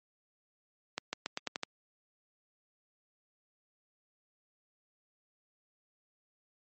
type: accelerating click train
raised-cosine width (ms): 0.2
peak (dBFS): -16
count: 7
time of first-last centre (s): 0.98-1.634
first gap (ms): 150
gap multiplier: 0.87
effects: high-pass 200 Hz 12 dB/octave + MP3 32 kbps